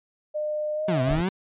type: tone with pitch glide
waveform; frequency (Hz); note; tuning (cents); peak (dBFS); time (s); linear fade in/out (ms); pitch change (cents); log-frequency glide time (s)
sine; 605 to 644.7; D#5 to E5; -49 to -39; -25; 0.34-1.16; 20; +110; 0.74-1.01
type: exponential two-way sweep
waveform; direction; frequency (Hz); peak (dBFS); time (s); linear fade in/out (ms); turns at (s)
30% pulse; down then up; 196 to 123.47 to 196; -20; 0.88-1.29; 5; 1.02
type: noise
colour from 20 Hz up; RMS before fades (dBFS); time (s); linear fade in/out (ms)
brown; -30; 1.07-1.22; 10
effects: resampled to 8000 Hz